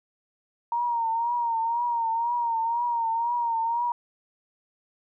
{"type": "tone with vibrato", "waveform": "sine", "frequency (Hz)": 932.3, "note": "A#5", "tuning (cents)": 0, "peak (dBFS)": -23, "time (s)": [0.72, 3.92], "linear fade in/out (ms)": 2, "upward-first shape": "triangle", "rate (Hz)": 2, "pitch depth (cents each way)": 67, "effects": []}